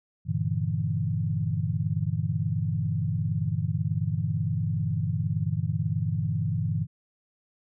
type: chord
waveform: sine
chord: E half-diminished seventh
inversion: first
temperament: equal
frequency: 98 / 116.54 / 146.83 / 164.81 Hz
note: G2 / Bb2 / D3 / E3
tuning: 0 / 0 / 0 / 0 cents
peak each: -30 dBFS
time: 0.25-6.87 s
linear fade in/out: 50 ms
effects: none